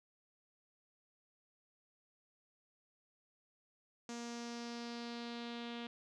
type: tone with low-pass filter sweep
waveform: sawtooth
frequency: 236.3 Hz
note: A#3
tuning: 24 cents sharp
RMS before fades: -45 dBFS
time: 4.09-5.87 s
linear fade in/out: 2 ms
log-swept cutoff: 6500 to 3400 Hz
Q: 3.1
effects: none